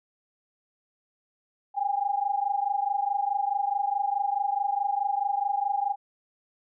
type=tone pair together; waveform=sine; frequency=795 / 819.7 Hz; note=G5 / G#5; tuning=+24 / -23 cents; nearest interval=minor second; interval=53 cents; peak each=-27 dBFS; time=1.74-5.96 s; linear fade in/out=50 ms; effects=none